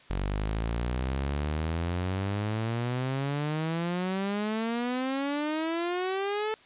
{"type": "exponential sweep", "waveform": "sawtooth", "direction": "up", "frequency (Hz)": [46.25, 440], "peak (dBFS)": -24, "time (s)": [0.1, 6.54], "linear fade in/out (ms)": 0, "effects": ["white hiss -55 dBFS RMS until 6.65 s", "resampled to 8000 Hz"]}